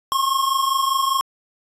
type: tone pair together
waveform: square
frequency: 1071 / 1096 Hz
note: C6 / C#6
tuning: +40 / -20 cents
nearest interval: unison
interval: 40 cents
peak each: -20 / -23 dBFS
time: 0.12-1.21 s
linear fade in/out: 0 ms
effects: resampled to 32000 Hz